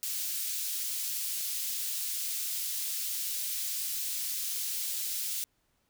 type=high-pass noise; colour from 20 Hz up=white; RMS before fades=-34 dBFS; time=0.03-5.44 s; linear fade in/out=0 ms; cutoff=3600 Hz; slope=12 dB/octave; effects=pink hiss -74 dBFS RMS until 5.89 s